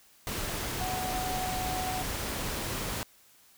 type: tone in noise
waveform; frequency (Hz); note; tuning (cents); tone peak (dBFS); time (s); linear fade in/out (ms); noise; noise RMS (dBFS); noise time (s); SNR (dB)
sine; 741; F#5; +2; -33; 0.81-2.02; 0; pink; -34; 0.27-3.03; -2
effects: white hiss -60 dBFS RMS until 3.57 s